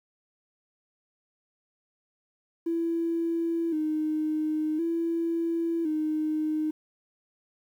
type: tone with vibrato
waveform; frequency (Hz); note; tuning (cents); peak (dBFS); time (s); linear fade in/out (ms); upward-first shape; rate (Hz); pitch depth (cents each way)
triangle; 321.2; E4; -45; -21; 2.66-6.71; 10; square; 0.47; 66
effects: tanh soft clip ceiling -23 dBFS + 10-bit